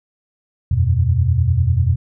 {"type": "chord", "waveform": "sine", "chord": "E suspended second", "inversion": "none", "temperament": "equal", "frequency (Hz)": [82.41, 92.5, 123.47], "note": ["E2", "F#2", "B2"], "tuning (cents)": [0, 0, 0], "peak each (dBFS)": -17, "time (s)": [0.71, 1.96], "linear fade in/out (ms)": 5, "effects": []}